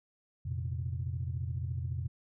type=chord; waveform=sine; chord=F suspended fourth; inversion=none; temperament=equal; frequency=87.31 / 116.54 / 130.81 Hz; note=F2 / Bb2 / C3; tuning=0 / 0 / 0 cents; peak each=-35 / -38 / -37 dBFS; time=0.45-2.08 s; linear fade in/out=10 ms; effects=tanh soft clip ceiling -24 dBFS